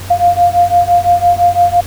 sine beating tone pair, 698.5 / 704.4 Hz, F5 / F5, 0 / +15 cents, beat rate 5.9 Hz, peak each -10 dBFS, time 0.1-1.81 s, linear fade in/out 10 ms, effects added 93 Hz sine -25 dBFS peak until 1.86 s + pink hiss -30 dBFS RMS until 1.86 s

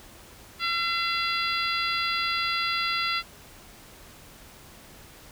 harmonic tone, 680 Hz, F5, 46 cents flat, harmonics 2 / 3 / 4 / 5 / 6 / 7, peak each -29 / -31 / -32 / -33 / -34 / -34 dBFS, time 0.59-3.23 s, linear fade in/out 50 ms, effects pink hiss -49 dBFS RMS until 5.31 s

